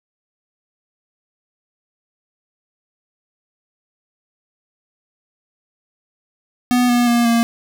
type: tone with pitch steps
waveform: square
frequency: 246.9 / 242.1 / 237.4 / 232.8 Hz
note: B3 / B3 / A#3 / A#3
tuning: 0 / -34 / +32 / -2 cents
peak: -13 dBFS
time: 6.71-7.43 s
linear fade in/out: 0 ms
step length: 180 ms
effects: none